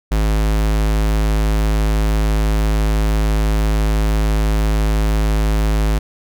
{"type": "tone", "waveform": "square", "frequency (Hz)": 53, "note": "G#1", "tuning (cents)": 36, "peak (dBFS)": -14, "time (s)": [0.11, 5.99], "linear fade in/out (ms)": 10, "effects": []}